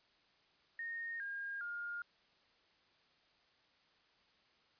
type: tone with pitch steps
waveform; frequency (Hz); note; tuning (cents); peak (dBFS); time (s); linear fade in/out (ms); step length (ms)
sine; 1847 / 1617.2 / 1416; A#6 / G#6 / F6; -16 / -46 / +23; -40; 0.79-2.02; 2; 410
effects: white hiss -71 dBFS RMS until 4.79 s + resampled to 11025 Hz